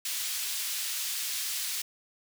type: high-pass noise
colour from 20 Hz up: pink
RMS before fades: -33 dBFS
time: 0.05-1.82 s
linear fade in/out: 5 ms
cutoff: 3300 Hz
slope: 12 dB/octave
effects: none